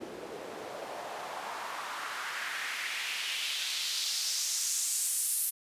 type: noise with band-pass filter sweep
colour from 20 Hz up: white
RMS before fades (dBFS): -35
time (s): 0-5.51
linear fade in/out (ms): 20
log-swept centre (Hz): 350 to 11000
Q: 2
effects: resampled to 32000 Hz